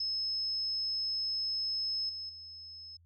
sine tone with level steps, 5190 Hz, E8, 28 cents flat, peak -31 / -38 / -45 dBFS, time 0-2.97 s, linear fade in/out 5 ms, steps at 2.09 / 2.29 s, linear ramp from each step 5 ms, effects added 85 Hz sine -60 dBFS peak until 3.05 s

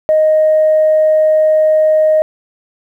sine tone, 622.3 Hz, D#5, in tune, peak -6 dBFS, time 0.09-2.22 s, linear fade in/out 0 ms, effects tanh soft clip ceiling -3 dBFS + 8-bit

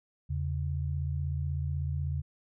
sine tone pair together, 82.41 / 138.6 Hz, E2 / C#3, 0 / 0 cents, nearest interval major sixth, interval 900 cents, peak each -31 / -33 dBFS, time 0.29-2.22 s, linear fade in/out 20 ms, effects none

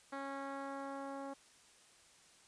10% pulse tone with low-pass filter sweep, 275.1 Hz, C#4, 13 cents flat, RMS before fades -44 dBFS, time 0.12-1.34 s, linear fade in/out 10 ms, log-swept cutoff 2200 to 850 Hz, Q 0.8, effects white hiss -64 dBFS RMS until 2.47 s + resampled to 22050 Hz

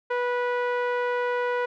sawtooth tone with low-pass filter, 490 Hz, B4, 14 cents flat, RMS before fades -26 dBFS, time 0.1-1.66 s, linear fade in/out 10 ms, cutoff 1700 Hz, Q 1.3, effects none

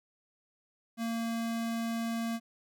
square tone, 229.4 Hz, A#3, 28 cents flat, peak -32 dBFS, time 0.97-2.4 s, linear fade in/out 50 ms, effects none

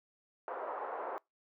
pink band-pass noise, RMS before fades -40 dBFS, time 0.48-1.18 s, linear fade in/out 0 ms, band 460 to 1200 Hz, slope 24 dB/octave, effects noise-tail reverb RT60 0.2 s tail -25 dB re dry + high-pass 300 Hz 12 dB/octave

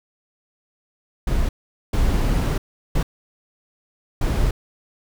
brown noise bursts at uneven times, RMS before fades -19 dBFS, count 4, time 1.27-1.49 / 1.93-2.58 / 2.95-3.03 / 4.21-4.51 s, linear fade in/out 5 ms, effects none

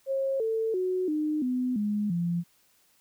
sine tone with pitch steps, 540 / 446.3 / 368.8 / 304.8 / 251.9 / 208.2 / 172.07 Hz, C#5 / A4 / F#4 / D#4 / B3 / G#3 / F3, -45 / +25 / -6 / -36 / +34 / +5 / -25 cents, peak -25 dBFS, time 0.06-2.44 s, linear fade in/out 50 ms, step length 340 ms, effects white hiss -65 dBFS RMS until 3 s

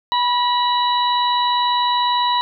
harmonic tone with a mistuned harmonic, 979 Hz, B5, 15 cents flat, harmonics 1 / 2 / 3 / 4, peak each -16 / -30 / -30 / -22 dBFS, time 0.12-2.41 s, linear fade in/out 0 ms, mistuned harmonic 2, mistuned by -40 cents, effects none

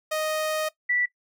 sawtooth / sine tone pair in turn, 622 / 1962.8 Hz, D#5 / B6, -1 / -11 cents, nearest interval octave + minor sixth, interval 1990 cents, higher second, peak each -21 / -21 dBFS, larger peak neither, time 0.11-0.69 / 0.89-1.06 s, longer first, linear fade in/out 10 ms, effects noise-tail reverb RT60 0.1 s tail -18 dB re dry

